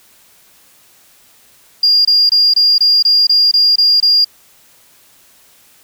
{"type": "tone bursts", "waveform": "sine", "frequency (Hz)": 4816, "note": "D8", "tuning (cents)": 43, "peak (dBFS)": -6, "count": 10, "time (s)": [1.83, 4.246], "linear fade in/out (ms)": 5, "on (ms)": 220, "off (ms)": 24, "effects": ["tanh soft clip ceiling -2 dBFS", "white hiss -48 dBFS RMS until 5.83 s"]}